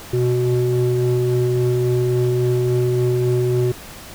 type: ring-modulated tone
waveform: triangle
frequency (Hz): 122.6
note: B2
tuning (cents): -12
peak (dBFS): -10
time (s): 0.13-3.72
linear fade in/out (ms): 5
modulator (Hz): 247
effects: pink hiss -37 dBFS RMS until 4.14 s